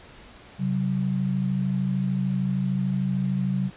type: tone pair together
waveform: sine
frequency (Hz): 134.7 / 187.99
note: C#3 / F#3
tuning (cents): -49 / +28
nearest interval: tritone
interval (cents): 577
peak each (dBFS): -26 / -24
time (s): 0.58-3.71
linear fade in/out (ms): 50
effects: pink hiss -48 dBFS RMS until 3.76 s + resampled to 8000 Hz